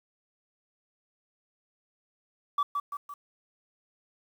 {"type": "tone with echo", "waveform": "sine", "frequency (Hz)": 1150, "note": "D6", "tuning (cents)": -37, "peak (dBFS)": -20, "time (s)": [2.58, 2.63], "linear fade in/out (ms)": 5, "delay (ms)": 170, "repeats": 3, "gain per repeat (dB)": -6, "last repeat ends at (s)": 3.14, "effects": ["tanh soft clip ceiling -22 dBFS", "9-bit"]}